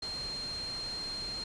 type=tone in noise; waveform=sine; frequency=4190 Hz; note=C8; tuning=2 cents sharp; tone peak=-36 dBFS; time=0.02-1.44 s; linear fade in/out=5 ms; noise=pink; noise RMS=-45 dBFS; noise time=0.02-1.44 s; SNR=+6 dB; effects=resampled to 22050 Hz